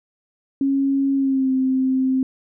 sine tone with pitch glide, 274 to 261.6 Hz, C#4 to C4, -20 to 0 cents, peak -16 dBFS, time 0.61-2.23 s, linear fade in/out 2 ms, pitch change -80 cents, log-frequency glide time 1.15-1.52 s, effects none

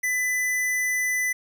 square tone, 2000 Hz, B6, 21 cents sharp, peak -23 dBFS, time 0.03-1.33 s, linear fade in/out 10 ms, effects 10-bit

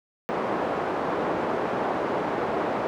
pink band-pass noise, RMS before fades -27 dBFS, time 0.29-2.87 s, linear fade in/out 0 ms, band 340 to 960 Hz, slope 12 dB/octave, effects none

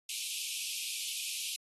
pink high-pass noise, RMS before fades -38 dBFS, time 0.09-1.56 s, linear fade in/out 2 ms, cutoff 2400 Hz, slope 96 dB/octave, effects AAC 32 kbps

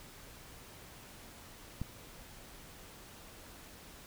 click, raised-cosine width 5 ms, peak -24 dBFS, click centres 1.816 s, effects pink hiss -53 dBFS RMS until 4.06 s

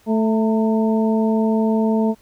harmonic tone with a mistuned harmonic, 220 Hz, A3, in tune, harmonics 1 / 2 / 3 / 4, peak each -16 / -22 / -26 / -28 dBFS, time 0.06-2.15 s, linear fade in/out 50 ms, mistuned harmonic 4, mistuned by +51 cents, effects pink hiss -55 dBFS RMS until 2.21 s

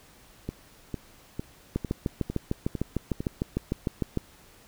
two click trains, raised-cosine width 3 ms, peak -18 / -13 dBFS, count 7 / 17, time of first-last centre 0.49-3.205 / 1.76-4.173 s, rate 2.21 / 6.63 Hz, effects pink hiss -55 dBFS RMS until 4.67 s

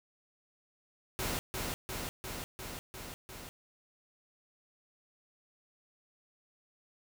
pink noise with echo, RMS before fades -35 dBFS, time 1.19-1.39 s, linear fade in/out 0 ms, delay 350 ms, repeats 6, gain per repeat -2 dB, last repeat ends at 3.49 s, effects none

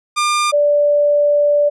sawtooth / sine tone pair in turn, 1200 / 584.3 Hz, D6 / D5, +37 / -9 cents, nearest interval octave, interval 1246 cents, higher first, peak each -10 dBFS, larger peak neither, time 0.16-0.52 / 0.52-1.7 s, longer second, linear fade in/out 20 ms, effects resampled to 24000 Hz

